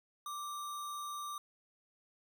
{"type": "tone with sample-and-hold", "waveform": "sine", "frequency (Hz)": 1174.7, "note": "D6", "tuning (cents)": 0, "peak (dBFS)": -39, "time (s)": [0.26, 1.38], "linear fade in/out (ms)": 2, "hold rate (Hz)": 4900, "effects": []}